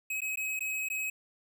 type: tone with dropouts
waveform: square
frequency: 2548 Hz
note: D#7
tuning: 41 cents sharp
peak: -32 dBFS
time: 0.1-1.1 s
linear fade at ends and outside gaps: 5 ms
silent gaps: 0.206-0.217 / 0.358-0.372 / 0.593-0.606 / 0.887-0.9 s
effects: none